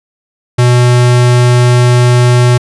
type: tone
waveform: square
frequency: 122.8 Hz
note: B2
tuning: 9 cents flat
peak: -5 dBFS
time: 0.58-2.58 s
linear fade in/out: 10 ms
effects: resampled to 24000 Hz